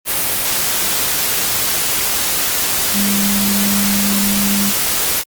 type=tone in noise; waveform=sine; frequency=201 Hz; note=G3; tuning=44 cents sharp; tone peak=-16 dBFS; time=2.92-4.73 s; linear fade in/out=50 ms; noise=white; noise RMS=-17 dBFS; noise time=0.05-5.24 s; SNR=-2 dB; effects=Opus 32 kbps